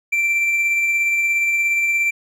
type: tone with tremolo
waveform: triangle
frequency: 2349 Hz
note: D7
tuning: in tune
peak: -13 dBFS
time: 0.12-2.11 s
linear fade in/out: 10 ms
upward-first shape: sine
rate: 17 Hz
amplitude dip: 25%
effects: none